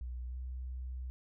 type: tone with pitch glide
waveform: sine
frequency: 61.4 to 63.27 Hz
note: B1 to B1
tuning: -9 to +43 cents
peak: -38 dBFS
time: 0.01-1.1 s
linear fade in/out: 0 ms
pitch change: +52 cents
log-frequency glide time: 0.28-0.36 s
effects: none

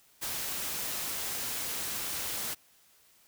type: noise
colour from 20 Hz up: white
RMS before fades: -35 dBFS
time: 0.21-2.55 s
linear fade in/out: 20 ms
effects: white hiss -63 dBFS RMS until 3.27 s

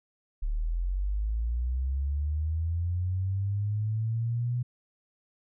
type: linear sweep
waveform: sine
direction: up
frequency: 35.46 to 123.7 Hz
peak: -26 dBFS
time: 0.42-4.63 s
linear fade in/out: 10 ms
effects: none

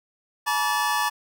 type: tone cluster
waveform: square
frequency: 856 / 959 / 1149 / 1745 Hz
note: A5 / A#5 / D6 / A6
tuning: -48 / +49 / -38 / -15 cents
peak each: -28 dBFS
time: 0.46-1.1 s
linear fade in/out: 20 ms
effects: none

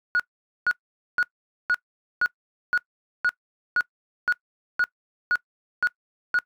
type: tone bursts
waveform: sine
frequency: 1454 Hz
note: F#6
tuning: 31 cents flat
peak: -16 dBFS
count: 13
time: 0.15-6.388 s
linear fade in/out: 0 ms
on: 46 ms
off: 470 ms
effects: noise-tail reverb RT60 0.1 s tail -23 dB re dry + tanh soft clip ceiling -16 dBFS

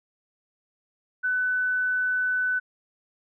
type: tone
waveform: sine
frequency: 1500 Hz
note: F#6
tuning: 23 cents sharp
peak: -22 dBFS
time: 1.23-2.6 s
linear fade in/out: 20 ms
effects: none

